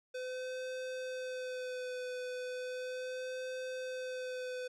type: tone with vibrato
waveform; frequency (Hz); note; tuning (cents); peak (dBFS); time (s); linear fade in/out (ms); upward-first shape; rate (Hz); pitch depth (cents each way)
square; 507; B4; +45; -39; 0.14-4.68; 10; sine; 0.36; 20
effects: low-pass 7000 Hz 12 dB/octave